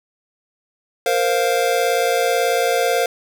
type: chord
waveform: square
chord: Bb suspended second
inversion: none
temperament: just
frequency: 466.2 / 524.4 / 699.2 Hz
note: Bb4 / C5 / F5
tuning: 0 / +4 / +2 cents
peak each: -21 dBFS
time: 1.06-3.06 s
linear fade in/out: 2 ms
effects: none